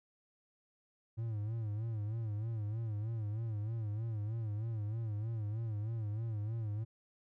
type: tone with vibrato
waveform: triangle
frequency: 109.2 Hz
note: A2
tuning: 13 cents flat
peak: -33 dBFS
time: 1.17-6.85 s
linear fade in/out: 20 ms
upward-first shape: sine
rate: 3.2 Hz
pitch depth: 100 cents each way
effects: none